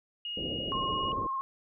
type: tone with pitch glide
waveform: sine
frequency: 2868 to 2890 Hz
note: F7 to F#7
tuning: +45 to -41 cents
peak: -34 dBFS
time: 0.25-1.12 s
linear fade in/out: 2 ms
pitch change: +14 cents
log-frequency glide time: 0.55-0.82 s
type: low-pass noise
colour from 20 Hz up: white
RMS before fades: -38 dBFS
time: 0.37-1.27 s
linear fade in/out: 5 ms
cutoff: 570 Hz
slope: 48 dB/octave
type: tone with vibrato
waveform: sine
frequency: 1071 Hz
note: C6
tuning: 40 cents sharp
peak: -30 dBFS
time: 0.72-1.41 s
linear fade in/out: 0 ms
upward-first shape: square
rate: 18 Hz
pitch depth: 24 cents each way
effects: none